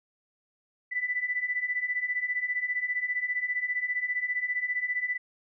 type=beating tone pair; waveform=sine; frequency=1975.5 / 1990.5 Hz; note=B6 / B6; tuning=0 / +13 cents; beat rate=15 Hz; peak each=-32 / -29 dBFS; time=0.91-5.18 s; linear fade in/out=20 ms; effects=none